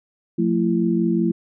sine tone cluster, 178.2 / 223.6 / 336.5 Hz, F3 / A3 / E4, +35 / +28 / +36 cents, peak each -21 dBFS, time 0.38-1.32 s, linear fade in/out 10 ms, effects none

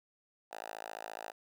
5% pulse tone with high-pass filter, 54.5 Hz, A1, 16 cents flat, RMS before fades -45 dBFS, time 0.51-1.32 s, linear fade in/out 10 ms, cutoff 780 Hz, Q 2.9, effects none

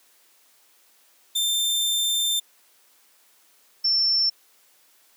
sawtooth / sine tone pair in turn, 3582 / 5385 Hz, A7 / E8, +30 / +36 cents, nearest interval perfect fifth, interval 706 cents, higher second, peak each -18 dBFS, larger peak neither, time 1.35-2.4 / 3.84-4.3 s, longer first, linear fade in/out 10 ms, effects white hiss -59 dBFS RMS until 5.16 s + high-pass 300 Hz 12 dB/octave

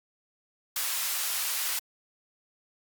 white high-pass noise, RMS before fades -30 dBFS, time 0.76-1.79 s, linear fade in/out 2 ms, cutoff 940 Hz, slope 12 dB/octave, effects Opus 48 kbps

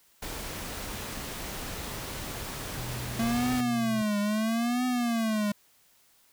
pink noise, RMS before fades -37 dBFS, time 0.22-3.61 s, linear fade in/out 5 ms
triangle tone with pitch glide, 123.47 to 124.9 Hz, B2 to B2, 0 to +20 cents, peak -34 dBFS, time 2.77-4.02 s, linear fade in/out 0 ms, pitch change +20 cents, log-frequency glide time 3.28-3.65 s
square tone with vibrato, 227 Hz, A#3, 46 cents flat, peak -26 dBFS, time 3.19-5.52 s, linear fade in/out 5 ms, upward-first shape triangle, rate 0.75 Hz, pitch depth 190 cents each way
effects white hiss -63 dBFS RMS until 6.32 s

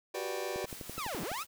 sawtooth chord, G major seventh, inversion third, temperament just, 367.5 / 392 / 490 / 588 Hz, F#4 / G4 / B4 / D5, -12 / 0 / -14 / +2 cents, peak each -36 dBFS, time 0.14-0.66 s, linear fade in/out 10 ms
click train, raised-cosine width 2 ms, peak -28 dBFS, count 10, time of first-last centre 0.56-1.316 s, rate 11.9 Hz
white noise with tremolo, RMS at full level -45 dBFS, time 0.65-1.47 s, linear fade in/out 50 ms, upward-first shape triangle, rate 4.2 Hz, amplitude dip 35%
sawtooth linear two-way sweep, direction down then up, 1396.9 to 138.1 to 1396.9 Hz, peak -32 dBFS, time 0.97-1.44 s, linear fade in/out 20 ms, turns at 1.21 s
effects none

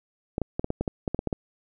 clicks, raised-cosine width 2 ms, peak -13 dBFS, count 12, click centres 0.381 / 0.417 / 0.595 / 0.644 / 0.704 / 0.81 / 0.878 / 1.078 / 1.146 / 1.191 / 1.273 / 1.328 s, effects none

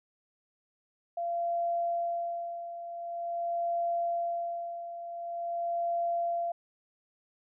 sine tone with tremolo, 686 Hz, F5, 31 cents flat, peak -27 dBFS, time 1.17-6.52 s, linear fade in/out 5 ms, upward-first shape sine, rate 0.46 Hz, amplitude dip 70%, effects none

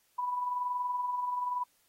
sine tone with amplitude modulation, 987.8 Hz, B5, in tune, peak -28 dBFS, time 0.18-1.64 s, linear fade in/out 10 ms, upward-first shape sine, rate 21 Hz, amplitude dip 45%, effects white hiss -70 dBFS RMS until 1.88 s + AAC 48 kbps

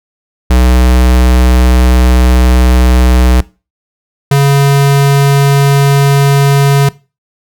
square tone pair in turn, 62.2 / 139.88 Hz, B1 / C#3, +13 / +16 cents, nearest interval octave + major second, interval 1403 cents, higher second, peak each -5 dBFS, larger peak neither, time 0.5-3.41 / 4.31-6.89 s, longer first, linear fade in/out 5 ms, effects noise-tail reverb RT60 0.3 s tail -20 dB re dry

